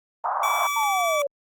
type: band-pass noise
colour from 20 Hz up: white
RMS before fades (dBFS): -25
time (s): 0.24-0.67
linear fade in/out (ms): 2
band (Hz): 680 to 1200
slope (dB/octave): 48
type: tone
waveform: 25% pulse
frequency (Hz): 1151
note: D6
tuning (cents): -35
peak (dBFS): -20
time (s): 0.43-1.22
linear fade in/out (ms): 2
type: exponential sweep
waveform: sine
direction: down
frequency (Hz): 920 to 550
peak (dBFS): -22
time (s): 0.76-1.27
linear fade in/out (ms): 5
effects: Opus 24 kbps